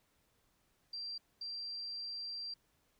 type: tone bursts at uneven times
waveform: sine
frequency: 4719 Hz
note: D8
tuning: 7 cents sharp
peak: -40 dBFS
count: 2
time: 0.93-1.18 / 1.41-2.54 s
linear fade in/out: 5 ms
effects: pink hiss -75 dBFS RMS until 2.99 s